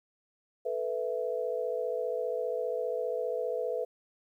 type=chord; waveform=sine; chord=A suspended second; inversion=none; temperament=just; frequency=440 / 495 / 660 Hz; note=A4 / B4 / E5; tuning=0 / +4 / +2 cents; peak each=-35 / -32 / -36 dBFS; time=0.65-3.85 s; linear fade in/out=10 ms; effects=11-bit